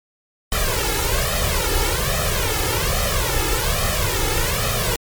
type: noise with flanger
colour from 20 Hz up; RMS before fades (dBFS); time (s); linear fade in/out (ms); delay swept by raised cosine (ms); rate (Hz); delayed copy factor
pink; -20; 0.52-4.96; 2; 1.6 to 2.34; 1.2; +1
effects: MP3 96 kbps